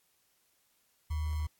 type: tone with sample-and-hold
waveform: sine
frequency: 76.9 Hz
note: D#2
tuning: 20 cents flat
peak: -30 dBFS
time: 1.1-1.47 s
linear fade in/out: 10 ms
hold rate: 1050 Hz
effects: white hiss -72 dBFS RMS until 1.59 s + AAC 64 kbps